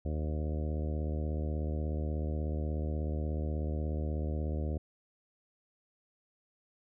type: harmonic tone with a mistuned harmonic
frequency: 76.5 Hz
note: D#2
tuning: 29 cents flat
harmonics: 1 / 2 / 3 / 4 / 5 / 6 / 7 / 8 / 9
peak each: -32 / -40 / -42 / -44 / -46 / -48 / -46 / -50 / -54 dBFS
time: 0.05-4.78 s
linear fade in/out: 5 ms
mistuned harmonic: 9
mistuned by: +45 cents
effects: none

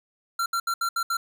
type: tone bursts at uneven times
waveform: square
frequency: 1367 Hz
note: F6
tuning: 37 cents flat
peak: -24 dBFS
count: 6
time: 0.39-0.46 / 0.53-0.6 / 0.67-0.74 / 0.81-0.89 / 0.96-1.03 / 1.1-1.17 s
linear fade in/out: 5 ms
effects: none

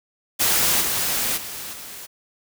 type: noise with level steps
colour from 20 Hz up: white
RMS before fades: -19 / -23 / -33 / -37 dBFS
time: 0.39-2.07 s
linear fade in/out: 20 ms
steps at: 0.8 / 1.36 / 1.72 s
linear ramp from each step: 20 ms
effects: none

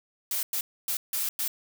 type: noise bursts at uneven times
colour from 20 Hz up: blue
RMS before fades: -29 dBFS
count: 5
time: 0.31-0.43 / 0.53-0.61 / 0.88-0.97 / 1.13-1.29 / 1.39-1.48 s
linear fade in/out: 2 ms
effects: none

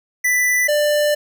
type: tone pair in turn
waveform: square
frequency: 1985 / 592.9 Hz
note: B6 / D5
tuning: +8 / +16 cents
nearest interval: octave + major sixth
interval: 2092 cents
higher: first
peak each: -15 dBFS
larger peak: neither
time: 0.24-0.68 / 0.68-1.15 s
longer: second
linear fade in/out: 10 ms
effects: none

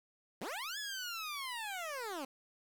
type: linear two-way sweep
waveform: 15% pulse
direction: up then down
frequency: 143.2 to 1727 to 252.8 Hz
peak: -33 dBFS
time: 0.41-2.25 s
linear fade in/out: 5 ms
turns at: 0.78 s
effects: 10-bit

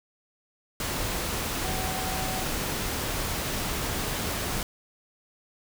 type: tone in noise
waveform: sine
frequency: 752 Hz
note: F#5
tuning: 28 cents sharp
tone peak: -35 dBFS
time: 1.64-2.43 s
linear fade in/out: 2 ms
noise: pink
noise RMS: -30 dBFS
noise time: 0.8-4.63 s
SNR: -8 dB
effects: none

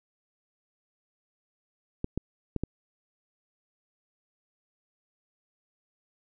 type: clicks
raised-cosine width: 3 ms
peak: -16 dBFS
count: 4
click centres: 2.044 / 2.176 / 2.563 / 2.636 s
effects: none

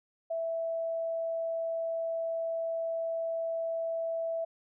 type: tone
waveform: sine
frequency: 659.3 Hz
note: E5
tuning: in tune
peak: -30 dBFS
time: 0.3-4.45 s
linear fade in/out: 10 ms
effects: none

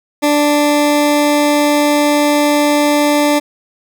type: tone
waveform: 20% pulse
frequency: 293.7 Hz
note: D4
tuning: in tune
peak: -5 dBFS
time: 0.22-3.4 s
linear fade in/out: 20 ms
effects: none

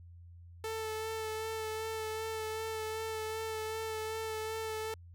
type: tone with vibrato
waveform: sawtooth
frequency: 440 Hz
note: A4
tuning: in tune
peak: -32 dBFS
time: 0.64-4.94 s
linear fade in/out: 2 ms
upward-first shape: sine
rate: 2.6 Hz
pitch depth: 17 cents each way
effects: added 86 Hz sine -50 dBFS peak until 5.14 s

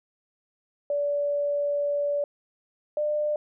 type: tone pair in turn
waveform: sine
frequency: 577 / 598.7 Hz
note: D5 / D5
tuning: -31 / +33 cents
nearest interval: minor second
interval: 64 cents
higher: second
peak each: -23 dBFS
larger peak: neither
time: 0.9-2.24 / 2.97-3.36 s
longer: first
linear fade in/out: 2 ms
effects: none

